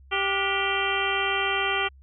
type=harmonic tone with a mistuned harmonic; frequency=392.1 Hz; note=G4; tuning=in tune; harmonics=1 / 2 / 3 / 4 / 5 / 6 / 7 / 8; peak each=-31 / -31 / -31 / -31 / -31 / -31 / -31 / -31 dBFS; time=0.11-1.89 s; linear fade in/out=20 ms; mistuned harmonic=4; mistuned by=-140 cents; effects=added 67 Hz sine -48 dBFS peak until 2.02 s